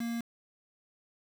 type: tone with quantisation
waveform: triangle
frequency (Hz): 233.1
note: A#3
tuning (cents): 0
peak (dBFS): -30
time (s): 0-0.21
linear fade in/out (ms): 5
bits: 7
effects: none